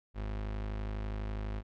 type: tone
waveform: 35% pulse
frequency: 52.1 Hz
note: G#1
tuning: 6 cents sharp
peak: -33 dBFS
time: 0.14-1.63 s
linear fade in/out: 50 ms
effects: low-pass 3000 Hz 12 dB/octave